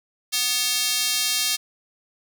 square tone with high-pass filter, 246.9 Hz, B3, in tune, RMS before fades -23 dBFS, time 0.32-1.57 s, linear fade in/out 20 ms, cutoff 3900 Hz, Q 1.2, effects none

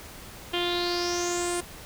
sawtooth tone with low-pass filter sweep, 350.5 Hz, F4, 6 cents sharp, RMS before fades -28 dBFS, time 0.53-1.61 s, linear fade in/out 10 ms, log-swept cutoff 3100 to 9300 Hz, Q 6.9, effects pink hiss -44 dBFS RMS until 1.85 s

